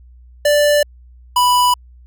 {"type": "tone pair in turn", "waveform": "square", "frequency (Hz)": [587.3, 987.7], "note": ["D5", "B5"], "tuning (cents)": [0, 0], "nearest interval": "major sixth", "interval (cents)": 900, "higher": "second", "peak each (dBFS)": -11, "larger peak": "neither", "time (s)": [[0.45, 0.83], [1.36, 1.74]], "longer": "neither", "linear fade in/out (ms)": 5, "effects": ["added 61 Hz sine -40 dBFS peak until 2.06 s"]}